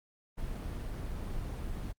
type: noise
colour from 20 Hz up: brown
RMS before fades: -37 dBFS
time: 0.37-1.93 s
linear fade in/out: 20 ms
effects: Opus 24 kbps